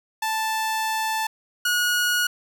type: tone pair in turn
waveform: sawtooth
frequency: 880 / 1451.1 Hz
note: A5 / F#6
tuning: 0 / -34 cents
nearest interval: major sixth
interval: 866 cents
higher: second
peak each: -19 / -16 dBFS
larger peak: second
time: 0.22-1.27 / 1.65-2.27 s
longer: first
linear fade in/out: 5 ms
effects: none